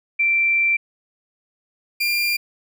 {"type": "tone pair in turn", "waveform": ["sine", "30% pulse"], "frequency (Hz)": [2349, 2391], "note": ["D7", "D7"], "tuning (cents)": [0, 30], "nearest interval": "unison", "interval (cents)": 30, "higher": "second", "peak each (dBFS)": [-15, -16], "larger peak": "first", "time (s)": [[0.19, 0.77], [2, 2.37]], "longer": "first", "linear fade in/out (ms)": 10, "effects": []}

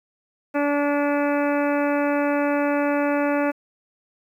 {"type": "harmonic tone", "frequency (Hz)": 288.5, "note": "D4", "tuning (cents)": -31, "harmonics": [1, 2, 3, 4, 5, 6, 7, 8, 9], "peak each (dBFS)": [-22, -23, -29, -33, -31, -35, -38, -38, -37], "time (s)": [0.54, 3.52], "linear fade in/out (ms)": 20, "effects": ["9-bit"]}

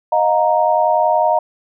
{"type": "chord", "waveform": "sine", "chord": "Eb suspended second", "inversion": "none", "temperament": "equal with one note detuned", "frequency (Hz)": [622.3, 713.1, 932.3], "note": ["Eb5", "F5", "Bb5"], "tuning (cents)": [0, 36, 0], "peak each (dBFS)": -16, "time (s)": [0.12, 1.39], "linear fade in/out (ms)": 5, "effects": []}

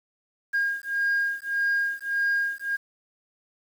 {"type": "beating tone pair", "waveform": "sine", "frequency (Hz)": [1620, 1621.7], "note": ["G#6", "G#6"], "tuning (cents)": [-43, -42], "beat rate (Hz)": 1.7, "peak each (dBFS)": -25, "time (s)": [0.53, 2.77], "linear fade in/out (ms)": 20, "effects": ["tanh soft clip ceiling -18 dBFS", "8-bit"]}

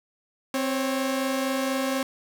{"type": "tone pair together", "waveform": "sawtooth", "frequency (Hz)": [262.6, 549.4], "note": ["C4", "C#5"], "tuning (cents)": [6, -16], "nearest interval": "octave + minor second", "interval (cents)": 1278, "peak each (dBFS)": [-22, -25], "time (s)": [0.54, 2.03], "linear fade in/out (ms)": 2, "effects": []}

